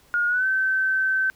sine tone with pitch glide, 1429 to 1540.4 Hz, F6 to G6, +39 to -31 cents, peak -19 dBFS, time 0.14-1.3 s, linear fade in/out 0 ms, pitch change +130 cents, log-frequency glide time 0.27-0.46 s, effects pink hiss -57 dBFS RMS until 1.35 s

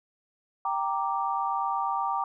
sine chord, G minor, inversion none, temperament equal, 784 / 932.3 / 1174.7 Hz, G5 / Bb5 / D6, 0 / 0 / 0 cents, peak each -30 dBFS, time 0.65-2.24 s, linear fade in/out 2 ms, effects none

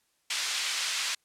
pink band-pass noise, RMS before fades -31 dBFS, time 0.3-1.15 s, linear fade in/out 5 ms, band 2300 to 7000 Hz, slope 12 dB/octave, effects white hiss -72 dBFS RMS until 1.24 s + low-pass 11000 Hz 12 dB/octave

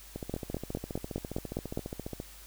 two click trains, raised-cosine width 2 ms, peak -18 / -23 dBFS, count 8 / 31, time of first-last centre 0.34-1.774 / 0.16-2.201 s, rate 4.88 / 14.7 Hz, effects added 50 Hz sine -52 dBFS peak until 2.46 s + white hiss -52 dBFS RMS until 2.46 s

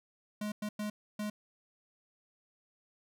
square tone bursts at uneven times, 210 Hz, G#3, 19 cents sharp, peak -35 dBFS, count 4, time 0.41-0.52 / 0.62-0.69 / 0.79-0.9 / 1.19-1.3 s, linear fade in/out 5 ms, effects none

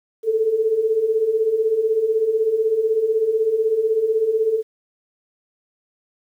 sine beating tone pair, 428.6 / 444.6 Hz, A4 / A4, -45 / +18 cents, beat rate 16 Hz, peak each -23 / -17 dBFS, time 0.23-4.63 s, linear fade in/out 50 ms, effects 9-bit

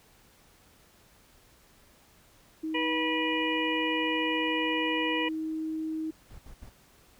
sine tone, 316.3 Hz, D#4, 29 cents sharp, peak -30 dBFS, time 2.63-6.11 s, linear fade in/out 10 ms
harmonic tone, 486.1 Hz, B4, 28 cents flat, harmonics 1 / 2 / 4 / 5 / 6, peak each -34 / -34 / -34 / -34 / -34 dBFS, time 2.74-5.29 s, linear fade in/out 10 ms
brown noise bursts, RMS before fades -45 dBFS, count 3, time 6.3-6.7 s, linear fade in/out 10 ms, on 86 ms, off 71 ms
effects pink hiss -60 dBFS RMS until 7.19 s

